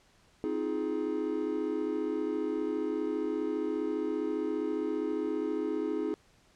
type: chord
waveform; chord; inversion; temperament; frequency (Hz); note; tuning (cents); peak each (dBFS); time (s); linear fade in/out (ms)
triangle; F minor seventh; second; just; 261.9 / 314.3 / 349.2 / 419.1; C4 / Eb4 / F4 / Ab4; +2 / +18 / 0 / +16; -36 / -31 / -36 / -32; 0.44-6.14; 0
effects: pink hiss -64 dBFS RMS until 6.55 s + low-pass 8000 Hz 12 dB/octave